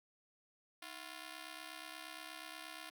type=ring-modulated tone; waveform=5% pulse; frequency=349.8 Hz; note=F4; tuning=3 cents sharp; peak=-33 dBFS; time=0.82-2.9 s; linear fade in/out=5 ms; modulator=384 Hz; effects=high-pass 200 Hz 12 dB/octave